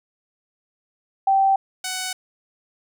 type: tone pair in turn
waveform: sine / 5% pulse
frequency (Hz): 778 / 745.4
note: G5 / F#5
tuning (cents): -13 / +13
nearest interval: minor second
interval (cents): 74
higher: first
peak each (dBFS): -14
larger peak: neither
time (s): 1.27-1.56 / 1.84-2.13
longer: neither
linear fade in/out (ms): 5
effects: none